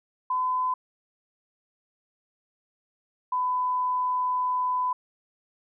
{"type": "tone pair in turn", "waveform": "sine", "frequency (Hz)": [1013, 1002.5], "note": ["B5", "B5"], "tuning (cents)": [44, 26], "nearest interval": "unison", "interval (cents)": 18, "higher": "first", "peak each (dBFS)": -23, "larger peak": "neither", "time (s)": [[0.3, 0.74], [3.32, 4.93]], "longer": "second", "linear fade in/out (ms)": 5, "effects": []}